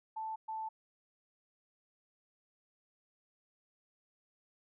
sine tone bursts at uneven times, 880 Hz, A5, in tune, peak -37 dBFS, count 2, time 0.16-0.36 / 0.48-0.69 s, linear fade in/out 10 ms, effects none

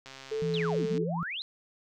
click train, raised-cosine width 0.2 ms, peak -28 dBFS, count 124, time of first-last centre 0.06-0.978 s, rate 134 Hz
sine tone with vibrato, 433.9 Hz, A4, 24 cents flat, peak -29 dBFS, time 0.31-1.04 s, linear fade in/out 10 ms, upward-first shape sine, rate 2.1 Hz, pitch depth 32 cents each way
sine tone with pitch glide, 164.81 to 169.05 Hz, E3 to E3, 0 to +44 cents, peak -30 dBFS, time 0.42-1.23 s, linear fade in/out 0 ms, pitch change +44 cents, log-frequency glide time 0.71-0.82 s
sine exponential two-way sweep, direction down then up, 4186 to 159.3 to 4186 Hz, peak -33 dBFS, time 0.54-1.42 s, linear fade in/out 0 ms, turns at 0.88 s
effects none

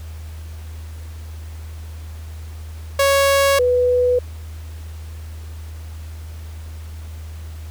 sawtooth / sine tone pair in turn, 554 / 494.8 Hz, C#5 / B4, -1 / +3 cents, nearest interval major second, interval 196 cents, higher first, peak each -9 / -13 dBFS, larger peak first, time 2.99-3.59 / 3.59-4.19 s, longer neither, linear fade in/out 5 ms, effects added 79 Hz sine -30 dBFS peak until 7.7 s + pink hiss -46 dBFS RMS until 7.7 s

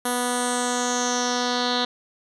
10% pulse tone with low-pass filter sweep, 245.8 Hz, B3, 8 cents flat, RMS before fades -24 dBFS, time 0.05-1.85 s, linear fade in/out 5 ms, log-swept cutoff 11000 to 4000 Hz, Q 4.9, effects none

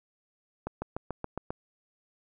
accelerating click train, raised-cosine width 1 ms, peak -19 dBFS, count 7, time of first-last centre 0.67-1.505 s, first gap 150 ms, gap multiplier 0.97, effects none

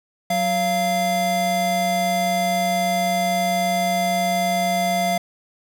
square tone pair together, 185 / 691.2 Hz, F#3 / F5, 0 / -18 cents, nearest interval octave + major seventh, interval 2282 cents, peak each -26 / -20 dBFS, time 0.3-5.18 s, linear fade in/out 5 ms, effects none

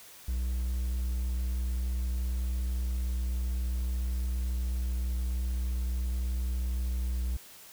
triangle tone, 61.74 Hz, B1, in tune, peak -26 dBFS, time 0.28-7.37 s, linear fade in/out 5 ms, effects white hiss -51 dBFS RMS until 7.72 s

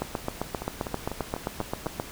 two click trains, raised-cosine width 1 ms, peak -18 / -13 dBFS, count 6 / 16, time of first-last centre 0.62-1.861 / 0.02-1.999 s, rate 4.03 / 7.58 Hz, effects pink hiss -42 dBFS RMS until 2.11 s

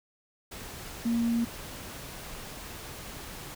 sine tone in noise, 233.1 Hz, A#3, in tune, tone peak -24 dBFS, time 1.05-1.45 s, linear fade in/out 10 ms, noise pink, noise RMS -42 dBFS, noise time 0.51-3.55 s, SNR +15 dB, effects none

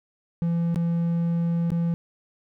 triangle tone with dropouts, 169.1 Hz, E3, 44 cents sharp, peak -19 dBFS, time 0.42-1.94 s, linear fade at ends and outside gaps 0 ms, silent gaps 0.745-0.759 / 1.704-1.718 s, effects none

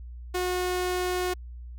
sawtooth tone, 362.7 Hz, F#4, 34 cents flat, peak -22 dBFS, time 0.34-1.34 s, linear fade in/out 10 ms, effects added 60 Hz sine -38 dBFS peak until 1.78 s

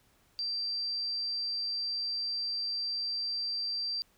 sine tone, 4699 Hz, D8, in tune, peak -31 dBFS, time 0.39-4.02 s, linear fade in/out 0 ms, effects pink hiss -67 dBFS RMS until 4.17 s

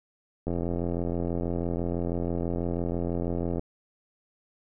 click train, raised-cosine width 2 ms, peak -17 dBFS, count 270, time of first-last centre 0.47-3.594 s, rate 86.1 Hz, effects none

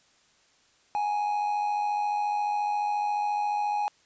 triangle tone with amplitude modulation, 832 Hz, G#5, 3 cents sharp, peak -21 dBFS, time 0.95-3.88 s, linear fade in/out 0 ms, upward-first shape sine, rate 94.3 Hz, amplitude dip 45%, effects white hiss -63 dBFS RMS until 4.05 s + resampled to 16000 Hz

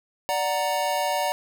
square chord, D augmented, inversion none, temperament equal, 587.3 / 740 / 932.3 Hz, D5 / F#5 / A#5, 0 / 0 / 0 cents, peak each -28 dBFS, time 0.29-1.32 s, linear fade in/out 0 ms, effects none

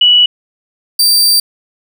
sine / sawtooth tone pair in turn, 2944 / 4673 Hz, F#7 / D8, -9 / -9 cents, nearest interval minor sixth, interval 800 cents, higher second, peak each -4 dBFS, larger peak neither, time 0.01-0.26 / 0.99-1.4 s, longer second, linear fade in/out 5 ms, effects none

